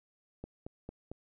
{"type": "click train", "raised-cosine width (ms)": 2, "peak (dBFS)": -28, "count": 4, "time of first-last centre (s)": [0.44, 1.116], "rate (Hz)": 4.44, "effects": []}